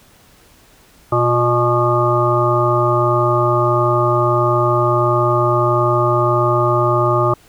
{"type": "harmonic tone with a mistuned harmonic", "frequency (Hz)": 121.5, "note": "B2", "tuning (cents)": -28, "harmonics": [1, 3, 5, 7, 9, 10], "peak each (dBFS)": [-18, -18, -19, -23, -22, -18], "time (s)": [1.12, 7.34], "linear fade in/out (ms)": 5, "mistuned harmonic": 3, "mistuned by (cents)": -38, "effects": ["pink hiss -49 dBFS RMS until 7.48 s"]}